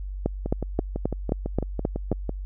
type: two click trains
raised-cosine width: 2 ms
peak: -15 / -9 dBFS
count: 12 / 8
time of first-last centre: 0.46-2.293 / 0.26-2.117 s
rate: 6 / 3.77 Hz
effects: added 48 Hz sine -30 dBFS peak until 2.45 s